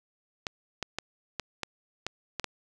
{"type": "clicks", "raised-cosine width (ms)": 0.2, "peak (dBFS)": -14, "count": 8, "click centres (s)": [0.468, 0.827, 0.986, 1.397, 1.633, 2.066, 2.397, 2.443], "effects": []}